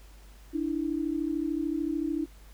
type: tone pair together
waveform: sine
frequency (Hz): 293.7 / 327.2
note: D4 / E4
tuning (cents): 0 / -13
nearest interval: major second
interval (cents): 187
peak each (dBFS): -30 / -30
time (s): 0.53-2.26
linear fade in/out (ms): 20
effects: added 50 Hz sine -49 dBFS peak until 2.53 s + pink hiss -58 dBFS RMS until 2.53 s